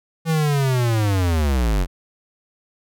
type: linear sweep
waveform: square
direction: down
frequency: 165.1 to 41.65 Hz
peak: -17 dBFS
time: 0.25-1.87 s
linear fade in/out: 50 ms
effects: none